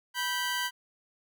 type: tone pair together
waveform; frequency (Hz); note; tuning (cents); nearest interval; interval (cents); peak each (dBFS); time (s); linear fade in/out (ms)
20% pulse; 979.7 / 1557; B5 / G6; -14 / -12; minor sixth; 802; -27; 0.14-0.71; 50
effects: none